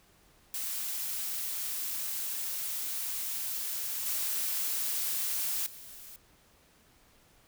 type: noise with level steps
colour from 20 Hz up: blue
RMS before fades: -35 / -32 / -48 dBFS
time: 0.54-6.16 s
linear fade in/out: 0 ms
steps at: 4.06 / 5.66 s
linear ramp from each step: 5 ms
effects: pink hiss -63 dBFS RMS until 7.47 s